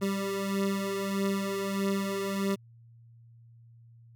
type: beating tone pair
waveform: 25% pulse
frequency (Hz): 196 / 197.6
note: G3 / G3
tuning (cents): 0 / +14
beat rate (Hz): 1.6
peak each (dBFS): -26 / -30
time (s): 0.01-2.56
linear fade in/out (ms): 20
effects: added 116 Hz sine -52 dBFS peak until 4.15 s